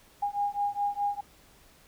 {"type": "beating tone pair", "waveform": "sine", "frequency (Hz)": [812, 816.8], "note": ["G#5", "G#5"], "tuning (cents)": [-39, -29], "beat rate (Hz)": 4.8, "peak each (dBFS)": [-30, -30], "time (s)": [0.22, 1.21], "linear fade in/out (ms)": 10, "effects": ["pink hiss -58 dBFS RMS until 1.87 s"]}